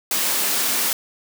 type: high-pass noise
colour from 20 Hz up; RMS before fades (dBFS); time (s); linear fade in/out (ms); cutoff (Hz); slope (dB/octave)
white; -21; 0.11-0.93; 2; 170; 24
effects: none